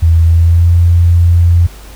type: tone with pitch glide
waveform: sine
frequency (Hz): 82.41 to 85.96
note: E2 to F2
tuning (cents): 0 to -27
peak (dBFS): -4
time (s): 0.02-1.67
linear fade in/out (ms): 10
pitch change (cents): +73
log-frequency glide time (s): 0.23-0.72
effects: added 50 Hz sine -31 dBFS peak until 1.95 s + pink hiss -37 dBFS RMS until 1.95 s